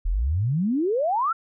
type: exponential sweep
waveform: sine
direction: up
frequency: 36.71 to 1398 Hz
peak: -20 dBFS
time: 0.05-1.33 s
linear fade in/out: 10 ms
effects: none